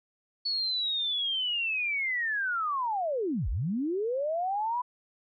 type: linear two-way sweep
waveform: sine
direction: down then up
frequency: 4435 to 38.34 to 1002 Hz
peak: -27 dBFS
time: 0.45-4.82 s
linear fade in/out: 10 ms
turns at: 3.49 s
effects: none